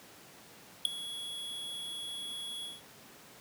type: tone with ADSR envelope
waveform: square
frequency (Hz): 3355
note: G#7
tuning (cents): +17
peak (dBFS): -19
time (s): 0.85-2.82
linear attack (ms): 3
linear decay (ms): 5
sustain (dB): -20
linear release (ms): 180
effects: pink hiss -54 dBFS RMS until 3.4 s + high-pass 150 Hz 12 dB/octave